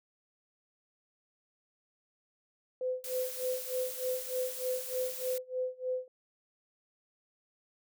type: tone with tremolo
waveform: sine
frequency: 509 Hz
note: C5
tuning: 48 cents flat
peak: -29 dBFS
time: 2.81-6.08 s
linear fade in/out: 2 ms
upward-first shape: sine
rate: 3.3 Hz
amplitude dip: 95%
type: noise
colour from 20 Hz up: blue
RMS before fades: -41 dBFS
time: 3.04-5.38 s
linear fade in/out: 2 ms
effects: none